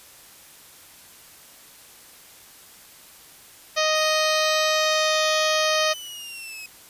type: harmonic tone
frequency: 622.3 Hz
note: D#5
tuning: in tune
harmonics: 1 / 2 / 3 / 4 / 5 / 6 / 7 / 8 / 9 / 10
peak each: -23 / -26 / -28 / -29 / -30 / -31 / -31 / -32 / -33 / -33 dBFS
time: 3.76-5.94 s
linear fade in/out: 20 ms
type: linear sweep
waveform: sawtooth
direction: down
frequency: 4377 to 2537 Hz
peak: -32 dBFS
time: 3.95-6.66 s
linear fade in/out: 2 ms
effects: white hiss -48 dBFS RMS until 6.89 s + resampled to 32000 Hz